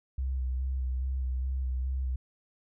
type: tone with vibrato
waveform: sine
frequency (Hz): 64.6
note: C2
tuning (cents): -21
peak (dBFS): -28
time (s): 0.18-2.16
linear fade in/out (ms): 5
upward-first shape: square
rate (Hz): 2.4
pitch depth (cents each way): 25
effects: none